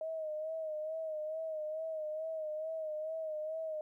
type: tone with vibrato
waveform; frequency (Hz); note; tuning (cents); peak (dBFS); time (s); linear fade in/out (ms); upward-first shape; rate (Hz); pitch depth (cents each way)
sine; 628; D#5; +16; -36; 0.01-3.81; 2; sine; 2.3; 50
effects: 13-bit